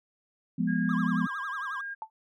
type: chord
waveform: sine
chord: F diminished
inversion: none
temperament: equal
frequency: 174.61 / 207.7 / 246.9 Hz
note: F3 / Ab3 / Cb4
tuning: 0 / 0 / 0 cents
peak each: -29 dBFS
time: 0.58-1.27 s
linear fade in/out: 10 ms
type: tone with pitch glide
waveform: sine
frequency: 1632 to 1616.1 Hz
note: G#6 to G#6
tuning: -31 to -48 cents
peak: -34 dBFS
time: 0.67-1.95 s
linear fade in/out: 20 ms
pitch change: -17 cents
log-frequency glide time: 0.9-1.25 s
type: tone with vibrato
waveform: triangle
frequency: 1141 Hz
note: C#6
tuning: 50 cents sharp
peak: -33 dBFS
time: 0.89-1.81 s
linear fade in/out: 2 ms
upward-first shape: triangle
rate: 11 Hz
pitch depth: 260 cents each way
type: tone with exponential decay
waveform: sine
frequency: 880 Hz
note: A5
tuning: in tune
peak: -29 dBFS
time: 2.02-2.1 s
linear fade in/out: 1 ms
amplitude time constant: 16 ms
effects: none